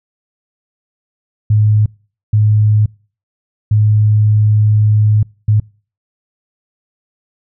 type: tone bursts at uneven times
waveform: sine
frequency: 106.4 Hz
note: G#2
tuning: 42 cents sharp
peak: -7 dBFS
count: 4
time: 1.5-1.86 / 2.33-2.86 / 3.71-5.23 / 5.48-5.6 s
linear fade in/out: 5 ms
effects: noise-tail reverb RT60 0.4 s tail -26 dB re dry